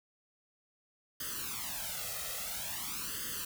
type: noise with flanger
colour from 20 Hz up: white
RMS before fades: -39 dBFS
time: 1.2-3.45 s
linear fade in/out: 5 ms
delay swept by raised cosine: 0.62 to 1.58 ms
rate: 0.49 Hz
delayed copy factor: +0.95
effects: none